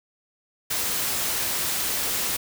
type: noise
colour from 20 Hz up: white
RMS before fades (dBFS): -26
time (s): 0.7-2.37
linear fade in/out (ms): 10
effects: none